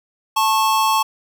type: tone pair together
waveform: square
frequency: 880 / 1093.5 Hz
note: A5 / C#6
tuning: 0 / -24 cents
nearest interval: major third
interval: 376 cents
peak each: -18 dBFS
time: 0.36-1.03 s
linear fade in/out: 10 ms
effects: none